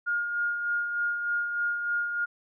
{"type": "tone with tremolo", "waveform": "sine", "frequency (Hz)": 1421, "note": "F6", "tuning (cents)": 30, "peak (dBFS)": -24, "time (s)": [0.06, 2.26], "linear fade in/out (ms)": 20, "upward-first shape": "sine", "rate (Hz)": 3.3, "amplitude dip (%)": 45, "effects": []}